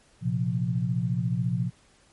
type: chord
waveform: sine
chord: Bb suspended second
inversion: none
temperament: equal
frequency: 116.54 / 130.81 / 174.61 Hz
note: Bb2 / C3 / F3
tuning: 0 / 0 / 0 cents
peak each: -28 dBFS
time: 0.21-1.71 s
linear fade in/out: 50 ms
effects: pink hiss -60 dBFS RMS until 2.12 s + MP3 48 kbps